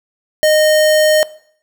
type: tone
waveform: square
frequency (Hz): 616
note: D#5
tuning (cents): -17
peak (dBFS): -9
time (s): 0.43-1.23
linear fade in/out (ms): 0
effects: noise-tail reverb RT60 0.6 s tail -19 dB re dry